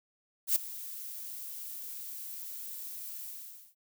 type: noise with ADSR envelope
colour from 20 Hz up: violet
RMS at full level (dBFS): -24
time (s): 0.47-3.75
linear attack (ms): 88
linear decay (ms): 7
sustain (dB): -18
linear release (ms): 500
effects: none